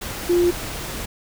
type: tone in noise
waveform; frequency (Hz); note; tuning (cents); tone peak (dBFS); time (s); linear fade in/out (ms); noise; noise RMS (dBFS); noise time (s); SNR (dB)
sine; 350; F4; +4; -14; 0.29-0.51; 10; pink; -30; 0.01-1.06; +13
effects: none